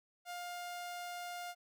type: tone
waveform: sawtooth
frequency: 706 Hz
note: F5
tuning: 19 cents sharp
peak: -38 dBFS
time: 0.25-1.55 s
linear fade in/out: 50 ms
effects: none